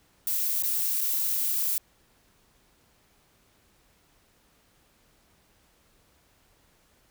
violet noise with dropouts, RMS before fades -27 dBFS, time 0.27-1.78 s, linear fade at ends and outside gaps 1 ms, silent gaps 0.624-0.634 / 1.008-1.012 s, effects pink hiss -64 dBFS RMS until 7.1 s

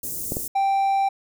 white band-stop noise, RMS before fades -30 dBFS, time 0.03-0.48 s, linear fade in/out 5 ms, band 470 to 7000 Hz, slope 24 dB/octave
clicks, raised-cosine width 2 ms, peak -14 dBFS, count 2, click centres 0.321 / 0.369 s
triangle tone, 784 Hz, G5, in tune, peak -16 dBFS, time 0.55-1.09 s, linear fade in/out 10 ms
effects none

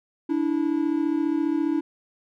triangle tone pair together, 291.2 / 326 Hz, D4 / E4, -15 / -19 cents, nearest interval major second, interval 196 cents, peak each -22 dBFS, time 0.29-1.81 s, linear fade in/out 10 ms, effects none

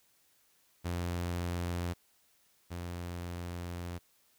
sawtooth tone pair in turn, 87.31 / 87.31 Hz, F2 / F2, 0 / 0 cents, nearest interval unison, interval 0 cents, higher neither, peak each -29 / -34 dBFS, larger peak first, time 0.84-1.94 / 2.7-3.99 s, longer second, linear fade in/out 20 ms, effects white hiss -69 dBFS RMS until 4.38 s

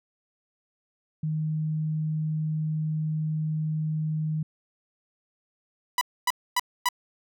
sine tone, 155.56 Hz, D#3, in tune, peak -25 dBFS, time 1.23-4.43 s, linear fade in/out 5 ms
sawtooth tone bursts, 987.8 Hz, B5, in tune, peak -17 dBFS, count 4, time 5.98-6.888 s, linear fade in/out 2 ms, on 32 ms, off 260 ms
effects none

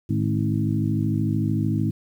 harmonic tone with a mistuned harmonic, 53.3 Hz, G#1, 46 cents sharp, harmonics 2 / 3 / 4 / 5 / 6, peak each -24 / -26 / -27 / -28 / -29 dBFS, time 0.09-1.91 s, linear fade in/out 10 ms, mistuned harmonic 3, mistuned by -71 cents, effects 9-bit

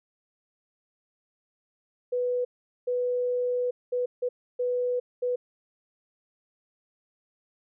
sine tone bursts at uneven times, 493.9 Hz, B4, in tune, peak -24 dBFS, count 6, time 2.12-2.45 / 2.87-3.71 / 3.92-4.06 / 4.22-4.29 / 4.59-5 / 5.22-5.36 s, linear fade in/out 10 ms, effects none

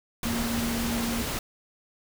sine tone in noise, 233.1 Hz, A#3, in tune, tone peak -28 dBFS, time 0.25-1.22 s, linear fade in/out 2 ms, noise pink, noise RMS -31 dBFS, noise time 0.23-1.39 s, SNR 0 dB, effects none

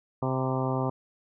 harmonic tone with a mistuned harmonic, 130.8 Hz, C3, in tune, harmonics 1 / 2 / 3 / 4 / 5 / 6 / 7 / 8 / 9, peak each -29 / -32 / -34 / -35 / -36 / -37 / -37 / -38 / -39 dBFS, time 0.22-0.9 s, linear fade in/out 5 ms, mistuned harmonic 8, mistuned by -40 cents, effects none

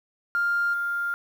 sine tone with level steps, 1400 Hz, F6, 4 cents sharp, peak -20 / -24 dBFS, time 0.35-1.14 s, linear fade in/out 0 ms, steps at 0.73 s, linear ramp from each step 10 ms, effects tanh soft clip ceiling -17 dBFS + 8-bit

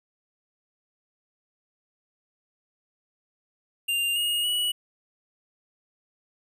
square tone with pitch steps, 2794 / 2863 / 2933 Hz, F7 / F7 / F#7, 0 / +42 / -16 cents, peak -24 dBFS, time 3.88-4.72 s, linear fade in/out 10 ms, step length 280 ms, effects none

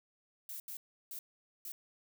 violet noise bursts at uneven times, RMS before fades -44 dBFS, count 4, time 0.49-0.6 / 0.68-0.77 / 1.11-1.19 / 1.65-1.72 s, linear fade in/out 2 ms, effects none

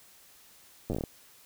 slowing click train, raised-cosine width 2 ms, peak -19 dBFS, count 9, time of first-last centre 0.9-1.038 s, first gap 9 ms, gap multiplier 1.18, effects white hiss -57 dBFS RMS until 1.45 s

